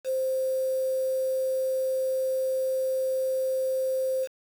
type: tone with quantisation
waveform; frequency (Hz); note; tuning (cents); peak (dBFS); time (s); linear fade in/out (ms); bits
sine; 523.3; C5; 0; -24; 0.04-4.28; 50; 7
effects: none